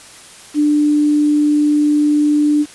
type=tone with quantisation; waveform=sine; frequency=296.6 Hz; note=D4; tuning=17 cents sharp; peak=-10 dBFS; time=0.54-2.66 s; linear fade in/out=50 ms; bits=6; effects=white hiss -39 dBFS RMS until 2.74 s + resampled to 24000 Hz